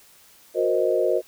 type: chord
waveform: sine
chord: C half-diminished seventh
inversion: second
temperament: equal with one note detuned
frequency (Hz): 363.8 / 466.2 / 523.3 / 622.3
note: Gb4 / Bb4 / C5 / Eb5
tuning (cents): -29 / 0 / 0 / 0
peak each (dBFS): -24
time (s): 0.54-1.22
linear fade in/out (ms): 50
effects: white hiss -53 dBFS RMS until 1.27 s